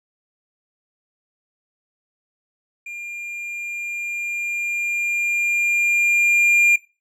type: tone with level ramp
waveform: triangle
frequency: 2400 Hz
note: D7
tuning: 37 cents sharp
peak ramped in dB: -29 to -10 dBFS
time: 2.86-6.76 s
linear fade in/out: 5 ms
effects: noise-tail reverb RT60 0.3 s tail -19 dB re dry